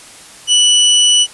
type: tone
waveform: sawtooth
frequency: 2960 Hz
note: F#7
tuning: in tune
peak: -4 dBFS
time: 0.47-1.27 s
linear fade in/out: 50 ms
effects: white hiss -37 dBFS RMS until 1.33 s + resampled to 24000 Hz